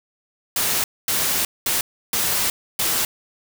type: noise bursts at uneven times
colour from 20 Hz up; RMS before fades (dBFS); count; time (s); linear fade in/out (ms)
white; -21; 5; 0.56-0.84 / 1.08-1.45 / 1.66-1.81 / 2.13-2.5 / 2.79-3.05; 2
effects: none